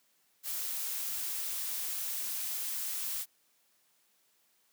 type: noise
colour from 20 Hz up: blue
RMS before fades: -36 dBFS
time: 0.43-3.26 s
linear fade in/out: 50 ms
effects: white hiss -71 dBFS RMS until 4.72 s + high-pass 150 Hz 12 dB/octave